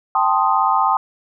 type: chord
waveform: sine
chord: A half-diminished seventh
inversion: third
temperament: equal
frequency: 784 / 880 / 1046.5 / 1244.5 Hz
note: G5 / A5 / C6 / Eb6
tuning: 0 / 0 / 0 / 0 cents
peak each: -19 dBFS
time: 0.15-0.97 s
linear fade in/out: 2 ms
effects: none